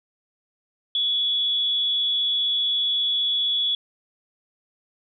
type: tone with amplitude modulation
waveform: sine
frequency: 3389 Hz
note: G#7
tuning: 34 cents sharp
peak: -18 dBFS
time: 0.95-3.75 s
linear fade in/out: 2 ms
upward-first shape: sine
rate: 235 Hz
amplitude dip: 40%
effects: none